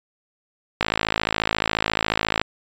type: click train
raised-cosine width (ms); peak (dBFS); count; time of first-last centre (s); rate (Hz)
0.3; -3; 88; 0.81-2.415; 54.2
effects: resampled to 16000 Hz